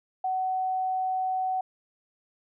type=tone; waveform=sine; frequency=750 Hz; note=F#5; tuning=23 cents sharp; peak=-25 dBFS; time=0.24-1.61 s; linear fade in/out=5 ms; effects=none